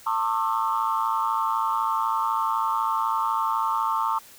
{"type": "tone cluster", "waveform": "sine", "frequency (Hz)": [899, 1085, 1197, 1313], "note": ["A5", "C#6", "D6", "E6"], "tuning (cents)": [37, -37, 33, -7], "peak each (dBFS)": [-25, -26, -28, -30], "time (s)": [0.06, 4.19], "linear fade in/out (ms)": 10, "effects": ["tanh soft clip ceiling -13 dBFS", "white hiss -49 dBFS RMS until 4.38 s"]}